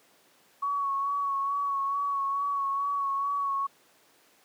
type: tone with vibrato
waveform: sine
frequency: 1117 Hz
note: C#6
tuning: 13 cents sharp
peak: -26 dBFS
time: 0.62-3.67 s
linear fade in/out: 10 ms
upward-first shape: sine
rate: 2.3 Hz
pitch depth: 27 cents each way
effects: pink hiss -61 dBFS RMS until 4.44 s + high-pass 300 Hz 12 dB/octave